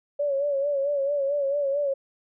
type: tone with vibrato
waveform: sine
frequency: 564 Hz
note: C#5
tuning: 30 cents sharp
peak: -22 dBFS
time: 0.19-1.94 s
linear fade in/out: 10 ms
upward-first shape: sine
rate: 4.5 Hz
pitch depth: 63 cents each way
effects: none